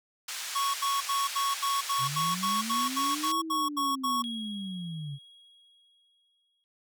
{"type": "band-pass noise", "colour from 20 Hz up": "white", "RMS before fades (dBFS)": -37, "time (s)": [0.28, 3.32], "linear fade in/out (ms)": 5, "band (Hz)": [1200, 7300], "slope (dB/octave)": 12}
{"type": "tone bursts", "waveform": "square", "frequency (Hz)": 1108.7, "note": "C#6", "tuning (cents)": 0, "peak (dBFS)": -27, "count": 14, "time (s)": [0.55, 4.224], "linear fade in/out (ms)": 10, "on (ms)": 190, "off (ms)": 78}
{"type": "linear two-way sweep", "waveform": "sine", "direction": "up then down", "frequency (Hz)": [125.1, 329.6, 134.8], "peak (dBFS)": -34, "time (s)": [1.98, 5.19], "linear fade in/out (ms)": 50, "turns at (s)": 3.39}
{"type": "tone with exponential decay", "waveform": "triangle", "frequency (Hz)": 3305, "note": "G#7", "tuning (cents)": -9, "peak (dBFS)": -33, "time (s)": [4.24, 6.64], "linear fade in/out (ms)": 0, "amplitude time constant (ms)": 520}
{"effects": []}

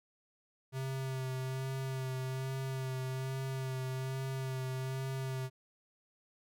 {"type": "tone with vibrato", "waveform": "square", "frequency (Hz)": 131.7, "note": "C3", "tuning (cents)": 12, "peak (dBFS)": -36, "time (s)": [0.72, 5.5], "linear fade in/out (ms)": 50, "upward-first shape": "sine", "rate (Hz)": 1.2, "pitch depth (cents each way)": 21, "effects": []}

